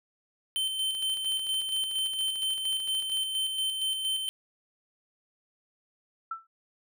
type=tone with tremolo; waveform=square; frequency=3091 Hz; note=G7; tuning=25 cents flat; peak=-27 dBFS; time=0.56-4.29 s; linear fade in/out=0 ms; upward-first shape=square; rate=4.3 Hz; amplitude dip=40%
type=click train; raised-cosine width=0.2 ms; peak=-31 dBFS; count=31; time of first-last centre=0.95-3.172 s; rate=13.5 Hz
type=tone with exponential decay; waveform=sine; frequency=1332 Hz; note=E6; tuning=18 cents sharp; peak=-28 dBFS; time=6.31-6.47 s; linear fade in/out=5 ms; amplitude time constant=33 ms
effects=none